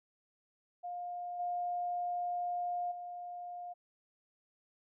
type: tone with level steps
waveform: sine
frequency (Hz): 708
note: F5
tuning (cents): +23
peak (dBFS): -38 / -33 / -41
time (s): 0.83-3.74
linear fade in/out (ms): 20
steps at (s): 1.39 / 2.91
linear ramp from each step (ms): 10
effects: none